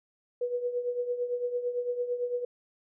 sine tone with tremolo, 488.5 Hz, B4, 19 cents flat, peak -25 dBFS, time 0.41-2.45 s, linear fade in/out 5 ms, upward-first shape triangle, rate 8.9 Hz, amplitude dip 75%, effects none

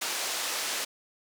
white band-pass noise, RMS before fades -32 dBFS, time 0.01-0.85 s, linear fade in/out 10 ms, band 380 to 7500 Hz, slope 12 dB/octave, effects none

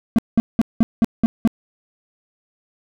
triangle tone bursts, 227.1 Hz, A#3, 45 cents flat, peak -8 dBFS, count 7, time 0.16-1.475 s, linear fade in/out 0 ms, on 25 ms, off 190 ms, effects none

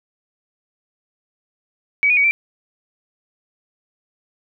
sine tone with pitch steps, 2274 / 2458 / 2256 / 2344 Hz, C#7 / D#7 / C#7 / D7, +44 / -22 / +30 / -4 cents, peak -12 dBFS, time 2.03-2.31 s, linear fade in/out 0 ms, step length 70 ms, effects none

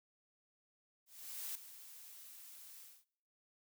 blue noise with ADSR envelope, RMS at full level -42 dBFS, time 1.06-3.05 s, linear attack 490 ms, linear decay 6 ms, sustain -13 dB, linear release 230 ms, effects noise-tail reverb RT60 0.7 s tail -23 dB re dry

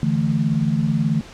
sine chord, D suspended second, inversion none, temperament just, 146.83 / 165.19 / 220.2 Hz, D3 / E3 / A3, 0 / +4 / +2 cents, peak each -21 dBFS, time 0.03-1.21 s, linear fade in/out 0 ms, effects pink hiss -41 dBFS RMS until 1.33 s + low-pass 6000 Hz 12 dB/octave

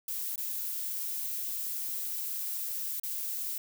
violet noise with dropouts, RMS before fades -35 dBFS, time 0.08-3.58 s, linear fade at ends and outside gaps 2 ms, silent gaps 0.359-0.378 / 2.998-3.034 s, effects none

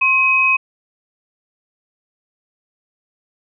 sine tone pair together, 1064 / 2531 Hz, C6 / D#7, +29 / +29 cents, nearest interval octave + minor third, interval 1500 cents, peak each -19 / -12 dBFS, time 0.01-0.57 s, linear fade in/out 10 ms, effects none

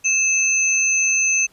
sine tone pair together, 2614 / 6217 Hz, E7 / G8, -15 / -15 cents, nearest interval octave + minor third, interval 1500 cents, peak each -18 dBFS, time 0.04-1.47 s, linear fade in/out 20 ms, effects pink hiss -56 dBFS RMS until 1.52 s + resampled to 32000 Hz

